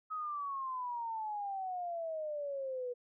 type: exponential sweep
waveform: sine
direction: down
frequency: 1277 to 484.8 Hz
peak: -36 dBFS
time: 0.1-2.94 s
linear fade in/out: 20 ms
effects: none